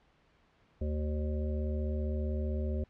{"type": "harmonic tone", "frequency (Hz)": 75.5, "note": "D2", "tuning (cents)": 48, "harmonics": [1, 3, 5, 7, 8], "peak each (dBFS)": [-31, -39, -42, -44, -46], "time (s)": [0.81, 2.84], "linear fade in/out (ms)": 5, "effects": ["pink hiss -67 dBFS RMS until 2.89 s", "low-pass 3000 Hz 12 dB/octave"]}